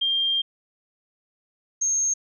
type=tone pair in turn; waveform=sine; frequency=3194 / 6436 Hz; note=G7 / G8; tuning=+32 / +45 cents; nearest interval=octave; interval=1213 cents; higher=second; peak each=-20 dBFS; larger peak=neither; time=0.01-0.42 / 1.81-2.14 s; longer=first; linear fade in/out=10 ms; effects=none